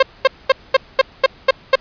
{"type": "tone bursts", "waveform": "sawtooth", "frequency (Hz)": 532, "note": "C5", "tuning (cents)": 29, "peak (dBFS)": -3, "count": 8, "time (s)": [0, 1.756], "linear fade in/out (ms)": 5, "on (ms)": 27, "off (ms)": 220, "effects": ["pink hiss -45 dBFS RMS until 1.8 s", "resampled to 11025 Hz"]}